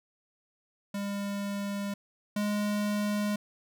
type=tone pair in turn; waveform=square; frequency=201.1 / 207.4 Hz; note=G3 / G#3; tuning=+44 / -2 cents; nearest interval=minor second; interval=54 cents; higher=second; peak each=-32 / -28 dBFS; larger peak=second; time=0.94-1.94 / 2.36-3.36 s; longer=neither; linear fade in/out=5 ms; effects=none